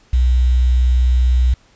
sine tone with quantisation, 62.3 Hz, B1, 16 cents sharp, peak -10 dBFS, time 0.13-1.54 s, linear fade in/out 5 ms, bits 6, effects pink hiss -53 dBFS RMS until 1.75 s + resampled to 16000 Hz

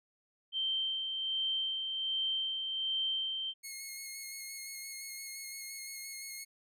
sine tone with tremolo, 3129 Hz, G7, 4 cents flat, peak -30 dBFS, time 0.52-3.54 s, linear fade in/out 50 ms, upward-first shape sine, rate 1.3 Hz, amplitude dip 40%
10% pulse tone with vibrato, 2165 Hz, C#7, 41 cents flat, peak -33 dBFS, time 3.63-6.45 s, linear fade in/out 20 ms, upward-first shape square, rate 5.8 Hz, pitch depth 15 cents each way
effects none

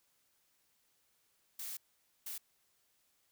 blue noise bursts at uneven times, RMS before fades -43 dBFS, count 2, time 1.59-1.77 / 2.26-2.38 s, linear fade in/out 5 ms, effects white hiss -75 dBFS RMS until 3.31 s

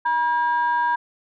sine tone pair together, 959.7 / 1614 Hz, B5 / G#6, -50 / -50 cents, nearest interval major sixth, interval 900 cents, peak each -18 / -24 dBFS, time 0.05-0.96 s, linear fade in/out 10 ms, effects tanh soft clip ceiling -12 dBFS

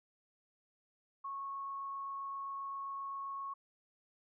sine tone with frequency modulation, 1100 Hz, C#6, 14 cents flat, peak -39 dBFS, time 1.24-3.54 s, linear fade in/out 10 ms, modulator 27.6 Hz, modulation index 0.28, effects none

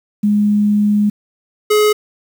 sine / square tone pair in turn, 207.7 / 422.7 Hz, G#3 / G#4, 0 / +31 cents, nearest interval octave, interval 1231 cents, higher second, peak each -10 dBFS, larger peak neither, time 0.23-1.1 / 1.7-1.93 s, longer first, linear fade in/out 10 ms, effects 7-bit

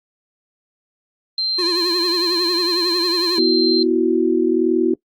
sine tone, 4139 Hz, C8, 20 cents flat, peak -17 dBFS, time 1.38-3.83 s, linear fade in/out 2 ms
square tone with vibrato, 349.2 Hz, F4, in tune, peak -21 dBFS, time 1.58-3.39 s, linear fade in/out 10 ms, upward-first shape triangle, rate 11 Hz, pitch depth 100 cents each way
sine chord, B suspended fourth, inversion none, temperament just, 246.9 / 329.3 / 370.4 Hz, B3 / E4 / F#4, 0 / -2 / +2 cents, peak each -21 / -17 / -17 dBFS, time 3.38-4.94 s, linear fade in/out 5 ms
effects noise-tail reverb RT60 0.1 s tail -23 dB re dry + Opus 32 kbps

